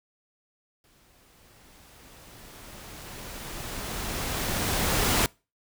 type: noise with exponential growth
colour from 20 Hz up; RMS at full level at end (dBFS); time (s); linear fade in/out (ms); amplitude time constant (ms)
pink; -22; 0.84-5.26; 1; 960
effects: noise-tail reverb RT60 0.3 s tail -25 dB re dry